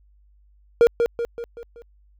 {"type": "tone with echo", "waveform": "triangle", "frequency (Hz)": 469.8, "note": "A#4", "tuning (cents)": 13, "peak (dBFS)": -8, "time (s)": [0.81, 0.87], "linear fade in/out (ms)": 0, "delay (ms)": 190, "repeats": 5, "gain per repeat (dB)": -6, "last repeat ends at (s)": 1.82, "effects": ["added 50 Hz sine -53 dBFS peak until 2.19 s"]}